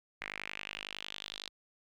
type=tone with band-pass filter sweep; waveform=sawtooth; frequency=50.9 Hz; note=G#1; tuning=34 cents flat; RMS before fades=-44 dBFS; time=0.21-1.49 s; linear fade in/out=5 ms; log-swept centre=2100 to 3900 Hz; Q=3.7; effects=none